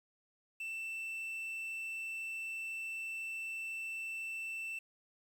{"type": "tone with quantisation", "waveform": "triangle", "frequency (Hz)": 2666, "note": "E7", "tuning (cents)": 19, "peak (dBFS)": -37, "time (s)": [0.6, 4.79], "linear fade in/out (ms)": 5, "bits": 10, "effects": []}